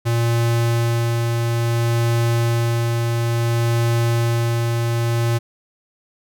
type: tone with tremolo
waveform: square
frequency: 117 Hz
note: A#2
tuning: 7 cents sharp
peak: -16 dBFS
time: 0.05-5.39 s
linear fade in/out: 20 ms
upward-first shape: sine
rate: 0.58 Hz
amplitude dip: 25%
effects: none